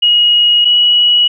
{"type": "tone pair in turn", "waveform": "sine", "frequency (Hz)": [2892, 2922], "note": ["F#7", "F#7"], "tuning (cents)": [-40, -22], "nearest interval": "unison", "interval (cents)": 18, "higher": "second", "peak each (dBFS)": -6, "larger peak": "neither", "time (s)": [[0.02, 0.65], [0.65, 1.28]], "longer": "neither", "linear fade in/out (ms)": 10, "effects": []}